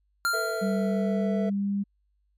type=tone with exponential decay; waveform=square; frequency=1391 Hz; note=F6; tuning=7 cents flat; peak=-22 dBFS; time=0.25-1.27 s; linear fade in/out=0 ms; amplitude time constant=220 ms
type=chord; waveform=triangle; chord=A suspended second; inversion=none; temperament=equal with one note detuned; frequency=446.9 / 493.9 / 659.3 Hz; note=A4 / B4 / E5; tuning=+27 / 0 / 0 cents; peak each=-30 / -35 / -29 dBFS; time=0.33-1.5 s; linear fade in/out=10 ms
type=tone with pitch glide; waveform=sine; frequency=195.5 to 200.2 Hz; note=G3 to G3; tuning=-4 to +37 cents; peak=-24 dBFS; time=0.61-1.84 s; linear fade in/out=20 ms; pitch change=+41 cents; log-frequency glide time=0.82-1.67 s
effects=added 50 Hz sine -67 dBFS peak until 2.37 s + MP3 96 kbps